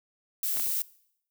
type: noise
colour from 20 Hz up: violet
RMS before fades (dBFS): -29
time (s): 0.43-0.82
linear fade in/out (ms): 2
type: clicks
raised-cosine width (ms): 0.3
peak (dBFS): -23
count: 2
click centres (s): 0.57 / 0.598
effects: noise-tail reverb RT60 0.7 s tail -21 dB re dry